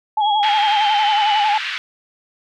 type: tone with vibrato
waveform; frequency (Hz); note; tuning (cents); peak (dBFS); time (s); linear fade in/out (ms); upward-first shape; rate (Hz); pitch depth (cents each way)
sine; 839; G#5; +17; -14; 0.17-1.58; 5; sine; 11; 65
type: tone with pitch glide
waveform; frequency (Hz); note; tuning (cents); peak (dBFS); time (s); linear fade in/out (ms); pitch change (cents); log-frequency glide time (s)
sine; 3315 to 2970; G#7 to F#7; -4 to +6; -23; 0.2-1.46; 50; -190; 0.39-1.32
type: band-pass noise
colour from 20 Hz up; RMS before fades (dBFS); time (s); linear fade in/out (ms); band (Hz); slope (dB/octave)
white; -25; 0.43-1.78; 0; 1400 to 3200; 24
effects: none